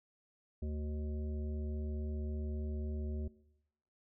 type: harmonic tone with a mistuned harmonic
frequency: 74.7 Hz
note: D2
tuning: 30 cents sharp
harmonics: 1 / 3 / 5 / 7 / 8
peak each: -36 / -44 / -48 / -59 / -56 dBFS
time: 0.62-3.28 s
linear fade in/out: 5 ms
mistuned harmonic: 8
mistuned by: +58 cents
effects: noise-tail reverb RT60 0.9 s tail -21 dB re dry